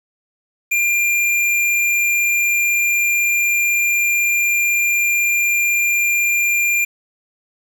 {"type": "tone", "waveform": "square", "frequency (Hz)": 2394, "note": "D7", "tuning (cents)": 33, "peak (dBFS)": -15, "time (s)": [0.71, 6.85], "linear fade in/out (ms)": 10, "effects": ["7-bit"]}